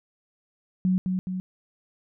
sine tone with echo, 185 Hz, F#3, in tune, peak -19 dBFS, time 0.85-0.98 s, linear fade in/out 0 ms, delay 210 ms, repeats 2, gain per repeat -4 dB, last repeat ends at 1.4 s, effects none

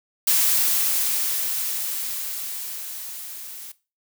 blue noise with level ramp, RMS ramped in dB -18 to -38 dBFS, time 0.27-3.72 s, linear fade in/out 5 ms, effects noise-tail reverb RT60 0.3 s tail -18 dB re dry

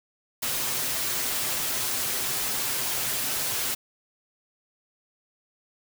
white noise with comb filter, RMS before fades -28 dBFS, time 0.42-3.75 s, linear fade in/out 10 ms, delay 7.8 ms, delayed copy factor +0.5, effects none

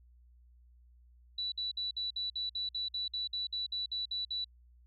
sine tone bursts, 3951 Hz, B7, in tune, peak -33 dBFS, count 16, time 1.38-4.445 s, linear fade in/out 5 ms, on 140 ms, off 55 ms, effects added 60 Hz sine -58 dBFS peak until 4.86 s

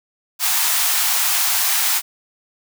white high-pass noise, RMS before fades -18 dBFS, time 0.39-2.02 s, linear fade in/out 50 ms, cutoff 690 Hz, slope 96 dB/octave, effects none

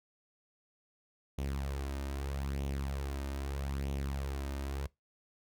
sawtooth tone with flanger, 68.9 Hz, C#2, 10 cents flat, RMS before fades -37 dBFS, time 1.38-4.87 s, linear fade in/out 5 ms, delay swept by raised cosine 0.31 to 3.31 ms, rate 0.79 Hz, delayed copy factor +0.55, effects noise-tail reverb RT60 0.2 s tail -22 dB re dry

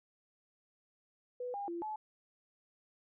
sine tone with pitch steps, 494.8 / 807 / 341.8 / 859 Hz, B4 / G#5 / F4 / A5, +3 / -50 / -37 / -42 cents, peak -37 dBFS, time 1.4-1.96 s, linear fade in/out 5 ms, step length 140 ms, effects none

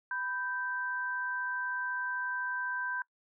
sine tone pair together, 992.8 / 1561 Hz, B5 / G6, +9 / -8 cents, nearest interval minor sixth, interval 783 cents, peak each -38 / -33 dBFS, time 0.11-3.02 s, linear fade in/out 2 ms, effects noise-tail reverb RT60 0.1 s tail -23 dB re dry

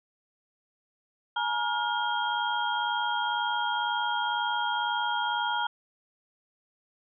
sine tone cluster, 847 / 949 / 1417 / 3231 Hz, G#5 / A#5 / F6 / G#7, +34 / +31 / +25 / -48 cents, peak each -32 / -30 / -31 / -34 dBFS, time 1.36-5.67 s, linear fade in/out 5 ms, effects none

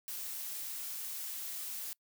blue noise, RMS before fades -41 dBFS, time 0.08-1.93 s, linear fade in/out 0 ms, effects noise-tail reverb RT60 0.1 s tail -25 dB re dry

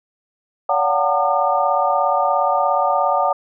sine tone cluster, 570 / 721 / 758 / 906 / 1209 Hz, C#5 / F#5 / F#5 / A#5 / D6, +48 / -45 / +42 / -50 / +50 cents, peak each -21 dBFS, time 0.69-3.33 s, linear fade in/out 5 ms, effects none

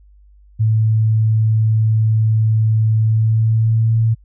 sine tone with pitch glide, 110 to 112.83 Hz, A2 to A2, 0 to +44 cents, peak -11 dBFS, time 0.59-4.15 s, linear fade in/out 20 ms, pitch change +44 cents, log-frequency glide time 2.98-3.95 s, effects added 50 Hz sine -44 dBFS peak until 4.24 s

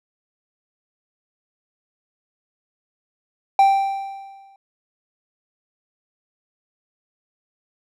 triangle tone with exponential decay, 784 Hz, G5, in tune, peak -7 dBFS, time 3.59-4.56 s, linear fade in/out 2 ms, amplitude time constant 210 ms, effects none

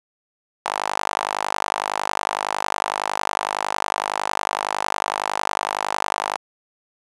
sawtooth tone with high-pass filter, 50.9 Hz, G#1, 34 cents flat, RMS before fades -25 dBFS, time 0.65-6.37 s, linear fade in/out 5 ms, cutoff 860 Hz, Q 3.1, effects resampled to 24000 Hz + 8-bit

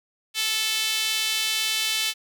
sawtooth tone with high-pass filter, 438.1 Hz, A4, 7 cents flat, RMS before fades -25 dBFS, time 0.34-2.14 s, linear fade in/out 50 ms, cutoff 3100 Hz, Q 2, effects none

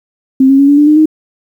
sine tone with pitch steps, 264.5 / 271.8 / 279.3 / 286.9 / 294.8 / 303 / 311.3 Hz, C4 / C#4 / C#4 / D4 / D4 / D#4 / D#4, +19 / -34 / +13 / -40 / +7 / -46 / +1 cents, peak -3 dBFS, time 0.4-1.058 s, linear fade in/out 5 ms, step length 94 ms, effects 7-bit

